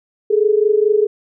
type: tone pair together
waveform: sine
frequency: 413.8 / 438.4 Hz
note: G#4 / A4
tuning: -6 / -6 cents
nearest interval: minor second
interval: 100 cents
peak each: -13 / -15 dBFS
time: 0.3-1.07 s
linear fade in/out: 10 ms
effects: none